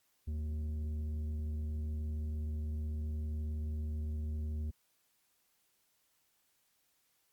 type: tone with tanh clipping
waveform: sine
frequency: 76.6 Hz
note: D#2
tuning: 27 cents flat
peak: -36 dBFS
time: 0.27-4.71 s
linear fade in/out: 10 ms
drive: 8 dB
effects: white hiss -75 dBFS RMS until 7.32 s + Opus 48 kbps